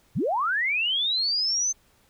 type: linear sweep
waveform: sine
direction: up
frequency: 77 to 6272 Hz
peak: -22 dBFS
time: 0.15-1.73 s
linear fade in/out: 20 ms
effects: pink hiss -62 dBFS RMS until 2.09 s